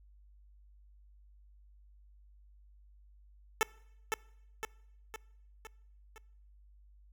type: tone with echo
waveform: 10% pulse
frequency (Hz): 440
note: A4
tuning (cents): 0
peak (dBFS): -17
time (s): 3.61-3.63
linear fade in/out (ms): 0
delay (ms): 510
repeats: 5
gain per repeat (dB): -5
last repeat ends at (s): 6.18
effects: noise-tail reverb RT60 0.8 s tail -24 dB re dry + added 50 Hz sine -57 dBFS peak until 7.12 s